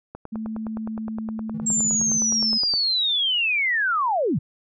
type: click train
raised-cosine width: 1 ms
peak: -21 dBFS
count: 26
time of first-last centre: 0.15-2.738 s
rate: 9.66 Hz
type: tone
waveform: sine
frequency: 220 Hz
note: A3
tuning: in tune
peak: -27 dBFS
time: 0.32-2.58 s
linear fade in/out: 10 ms
type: tone bursts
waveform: triangle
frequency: 161.4 Hz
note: E3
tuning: 36 cents flat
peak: -29 dBFS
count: 9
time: 1.54-2.183 s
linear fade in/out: 5 ms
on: 43 ms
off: 32 ms
type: linear sweep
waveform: sine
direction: down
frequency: 7540 to 101.9 Hz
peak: -19 dBFS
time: 1.66-4.39 s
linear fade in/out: 10 ms
effects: none